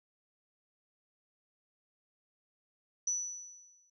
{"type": "tone with exponential decay", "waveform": "sine", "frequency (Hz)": 5940, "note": "F#8", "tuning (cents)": 6, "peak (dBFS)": -28, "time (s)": [3.07, 3.9], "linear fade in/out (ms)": 5, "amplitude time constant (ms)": 180, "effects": []}